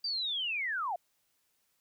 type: linear sweep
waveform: sine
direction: down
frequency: 4747 to 650 Hz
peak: -31 dBFS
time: 0.04-0.96 s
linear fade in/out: 5 ms
effects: white hiss -75 dBFS RMS until 1.8 s